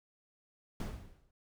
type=noise with exponential decay; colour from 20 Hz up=brown; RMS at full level=-33 dBFS; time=0.8-1.31 s; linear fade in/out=2 ms; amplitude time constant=110 ms; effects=none